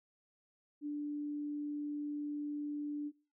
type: tone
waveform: sine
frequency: 293.7 Hz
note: D4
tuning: in tune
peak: -36 dBFS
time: 0.81-3.12 s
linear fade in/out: 50 ms
effects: noise-tail reverb RT60 0.4 s tail -24 dB re dry